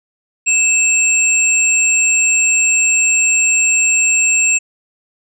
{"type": "tone pair together", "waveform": "sine", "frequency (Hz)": [2636, 7456], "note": ["E7", "A#8"], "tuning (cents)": [-1, -1], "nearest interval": "octave + tritone", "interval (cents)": 1800, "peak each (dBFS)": -13, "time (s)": [0.46, 4.59], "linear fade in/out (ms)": 20, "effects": []}